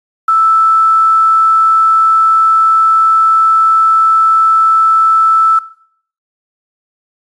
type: tone with quantisation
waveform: sine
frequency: 1318.5 Hz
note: E6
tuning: in tune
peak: -6 dBFS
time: 0.28-5.59 s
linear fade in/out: 5 ms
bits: 6
effects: noise-tail reverb RT60 0.6 s tail -18 dB re dry + resampled to 24000 Hz